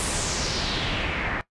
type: noise with low-pass filter sweep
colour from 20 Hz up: pink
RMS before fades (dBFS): -27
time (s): 0-1.41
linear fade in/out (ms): 0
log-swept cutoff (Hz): 10000 to 1700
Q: 2.7
effects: noise-tail reverb RT60 0.1 s tail -17 dB re dry + resampled to 24000 Hz